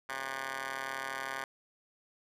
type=ring-modulated tone; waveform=10% pulse; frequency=132.1 Hz; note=C3; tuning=17 cents sharp; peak=-25 dBFS; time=0.09-1.44 s; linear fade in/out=2 ms; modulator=1340 Hz; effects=resampled to 32000 Hz